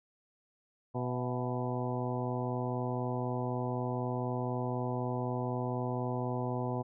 harmonic tone with a mistuned harmonic, 124 Hz, B2, 7 cents sharp, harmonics 1 / 2 / 3 / 4 / 5 / 6 / 7 / 8, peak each -35 / -38 / -40 / -41 / -42 / -43 / -43 / -44 dBFS, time 0.94-6.83 s, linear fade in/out 20 ms, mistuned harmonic 5, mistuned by +64 cents, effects none

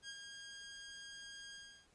15% pulse tone with ADSR envelope, 1619 Hz, G#6, 45 cents flat, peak -38 dBFS, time 0.02-1.88 s, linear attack 68 ms, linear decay 53 ms, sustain -5 dB, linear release 340 ms, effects pink hiss -71 dBFS RMS until 1.94 s + resampled to 22050 Hz

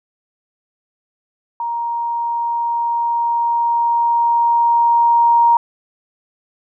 sine tone with level ramp, 938 Hz, A#5, 11 cents sharp, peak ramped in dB -19 to -8 dBFS, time 1.6-5.57 s, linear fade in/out 2 ms, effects none

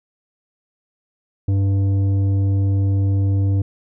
sine tone with tanh clipping, 98.1 Hz, G2, 2 cents sharp, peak -16 dBFS, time 1.48-3.62 s, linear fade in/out 5 ms, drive 9 dB, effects none

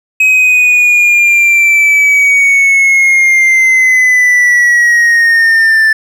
triangle linear sweep, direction down, 2541 to 1760 Hz, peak -3 dBFS, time 0.2-5.93 s, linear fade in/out 5 ms, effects none

